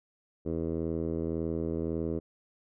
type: tone with low-pass filter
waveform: 10% pulse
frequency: 81.8 Hz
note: E2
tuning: 13 cents flat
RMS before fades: -32 dBFS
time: 0.45-2.2 s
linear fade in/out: 20 ms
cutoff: 440 Hz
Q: 1.8
effects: none